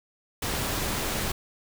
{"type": "noise", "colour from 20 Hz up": "pink", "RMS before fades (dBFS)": -29, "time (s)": [0.42, 1.32], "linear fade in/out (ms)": 5, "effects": []}